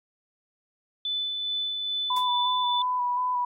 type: tone with tremolo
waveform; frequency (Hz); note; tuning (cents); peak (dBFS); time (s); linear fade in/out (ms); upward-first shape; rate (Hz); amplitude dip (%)
sine; 3501; A7; -9; -25; 1.05-2.82; 2; sine; 2.4; 30
type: tone with vibrato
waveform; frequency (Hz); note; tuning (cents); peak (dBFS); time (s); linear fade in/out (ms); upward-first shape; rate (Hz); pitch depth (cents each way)
sine; 990; B5; +4; -23; 2.1-3.45; 5; square; 2.8; 18
type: noise with exponential decay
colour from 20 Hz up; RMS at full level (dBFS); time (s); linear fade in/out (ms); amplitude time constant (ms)
white; -36; 2.16-2.29; 5; 28
effects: MP3 64 kbps